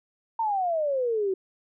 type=exponential sweep; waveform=sine; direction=down; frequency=924 to 370 Hz; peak=-23 dBFS; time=0.39-1.34 s; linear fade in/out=5 ms; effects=none